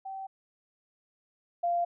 sine tone pair in turn, 772 / 693 Hz, G5 / F5, -27 / -14 cents, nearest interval major second, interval 187 cents, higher first, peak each -36 / -25 dBFS, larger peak second, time 0.05-0.27 / 1.63-1.85 s, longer neither, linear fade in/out 10 ms, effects none

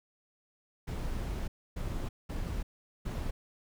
brown noise bursts at uneven times, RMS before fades -35 dBFS, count 4, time 0.87-1.48 / 1.76-2.09 / 2.29-2.63 / 3.05-3.31 s, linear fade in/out 10 ms, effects none

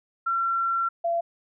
sine tone pair in turn, 1360 / 680 Hz, F6 / F5, -46 / -46 cents, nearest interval octave, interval 1200 cents, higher first, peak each -22 dBFS, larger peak neither, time 0.26-0.89 / 1.04-1.21 s, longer first, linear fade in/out 10 ms, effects none

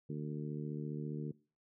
harmonic tone, 74.8 Hz, D2, 32 cents sharp, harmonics 2 / 3 / 4 / 5 / 6, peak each -40 / -44 / -46 / -48 / -50 dBFS, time 0.09-1.32 s, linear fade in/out 10 ms, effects noise-tail reverb RT60 0.4 s tail -23 dB re dry

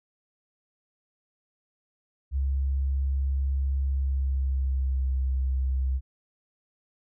sine tone with pitch glide, 67.9 to 65.51 Hz, C#2 to C2, -35 to +3 cents, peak -23 dBFS, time 2.31-6.01 s, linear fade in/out 50 ms, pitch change -62 cents, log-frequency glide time 3.87-5.12 s, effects none

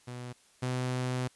sawtooth tone pair in turn, 123.47 / 126.65 Hz, B2 / B2, 0 / +44 cents, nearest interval unison, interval 44 cents, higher second, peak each -35 / -26 dBFS, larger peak second, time 0.07-0.33 / 0.62-1.28 s, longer second, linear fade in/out 10 ms, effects white hiss -63 dBFS RMS until 1.35 s + resampled to 24000 Hz

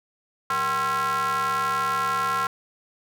square ring-modulated tone, 146.83 Hz, D3, in tune, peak -20 dBFS, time 0.5-2.47 s, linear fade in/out 2 ms, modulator 1210 Hz, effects none

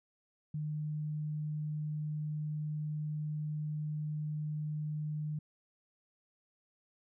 sine tone, 151.7 Hz, D#3, 44 cents flat, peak -34 dBFS, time 0.54-5.39 s, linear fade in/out 5 ms, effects none

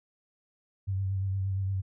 sine tone with vibrato, 96.4 Hz, G2, 28 cents flat, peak -27 dBFS, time 0.87-1.82 s, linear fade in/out 20 ms, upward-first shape triangle, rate 8.6 Hz, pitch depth 38 cents each way, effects none

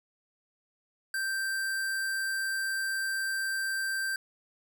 square tone, 1568 Hz, G6, in tune, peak -30 dBFS, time 1.14-4.16 s, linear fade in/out 2 ms, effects none

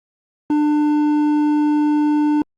triangle tone with hard clipping, 298.3 Hz, D4, 27 cents sharp, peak -15 dBFS, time 0.5-2.42 s, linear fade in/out 2 ms, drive 10 dB, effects Opus 24 kbps

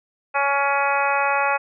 harmonic tone, 280.1 Hz, C#4, 18 cents sharp, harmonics 2 / 3 / 4 / 5 / 6 / 7 / 8 / 9, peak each -26 / -22 / -25 / -25 / -30 / -31 / -33 / -26 dBFS, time 0.34-1.58 s, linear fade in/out 20 ms, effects none

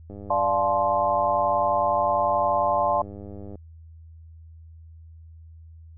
click train, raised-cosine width 2 ms, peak -27 dBFS, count 350, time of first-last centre 0.1-3.555 s, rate 101 Hz
sine chord, D minor seventh, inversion none, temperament equal with one note detuned, 587.3 / 698.5 / 864.9 / 1046.5 Hz, D5 / F5 / A5 / C6, 0 / 0 / -30 / 0 cents, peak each -25 dBFS, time 0.3-3.02 s, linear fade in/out 5 ms
effects added 81 Hz sine -43 dBFS peak until 5.97 s

